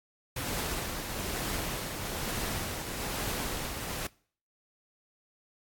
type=noise with tremolo; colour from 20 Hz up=pink; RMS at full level=-33 dBFS; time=0.36-4.07 s; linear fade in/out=5 ms; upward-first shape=triangle; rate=1.1 Hz; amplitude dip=45%; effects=noise-tail reverb RT60 0.5 s tail -23 dB re dry + AAC 64 kbps